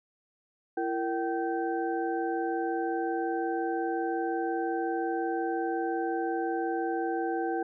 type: tone cluster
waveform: sine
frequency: 336.6 / 462.2 / 770 / 1553 Hz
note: E4 / A#4 / G5 / G6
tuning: +36 / -15 / -31 / -17 cents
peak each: -31 / -34 / -32 / -40 dBFS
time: 0.77-7.63 s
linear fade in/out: 5 ms
effects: none